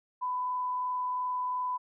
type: tone with frequency modulation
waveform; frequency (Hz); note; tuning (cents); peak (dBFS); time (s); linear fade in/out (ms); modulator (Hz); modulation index
sine; 1000; B5; +21; -29; 0.21-1.78; 20; 22.8; 0.28
effects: none